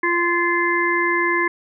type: harmonic tone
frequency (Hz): 346.1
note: F4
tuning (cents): -16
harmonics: 1 / 3 / 5 / 6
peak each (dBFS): -22 / -22 / -22 / -22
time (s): 0.03-1.48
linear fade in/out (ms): 5
effects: none